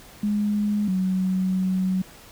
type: tone pair in turn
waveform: sine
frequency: 207.9 / 186.88 Hz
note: G#3 / F#3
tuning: +2 / +18 cents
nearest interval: major second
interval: 184 cents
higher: first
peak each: -20 dBFS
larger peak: neither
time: 0.23-0.88 / 0.88-2.02 s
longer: second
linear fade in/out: 5 ms
effects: pink hiss -47 dBFS RMS until 2.31 s